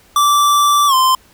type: tone with pitch glide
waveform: square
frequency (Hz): 1166 to 1038.8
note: D6 to C6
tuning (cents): -13 to -13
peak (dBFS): -10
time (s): 0.16-1.15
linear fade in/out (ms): 2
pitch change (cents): -200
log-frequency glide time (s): 0.87-0.94
effects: pink hiss -49 dBFS RMS until 1.33 s